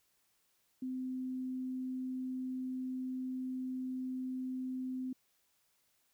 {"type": "tone", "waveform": "sine", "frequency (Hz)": 257.2, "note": "C4", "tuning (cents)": -30, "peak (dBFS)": -36, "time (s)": [0.82, 5.13], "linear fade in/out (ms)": 5, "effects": ["white hiss -75 dBFS RMS until 6.13 s"]}